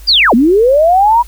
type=linear two-way sweep; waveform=sine; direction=down then up; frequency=4978 to 216 to 979 Hz; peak=-5 dBFS; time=0.07-1.23 s; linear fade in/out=20 ms; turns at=0.34 s; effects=added 50 Hz sine -30 dBFS peak until 1.27 s + white hiss -42 dBFS RMS until 1.27 s